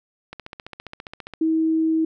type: click train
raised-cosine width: 0.3 ms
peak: -19 dBFS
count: 16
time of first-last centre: 0.33-1.337 s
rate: 14.9 Hz
type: tone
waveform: sine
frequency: 320.7 Hz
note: E4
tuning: 48 cents flat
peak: -17 dBFS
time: 1.41-2.05 s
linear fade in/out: 5 ms
effects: none